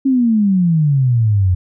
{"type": "exponential sweep", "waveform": "sine", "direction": "down", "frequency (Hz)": [274.4, 88.3], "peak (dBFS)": -10, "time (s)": [0.05, 1.55], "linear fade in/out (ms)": 10, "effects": []}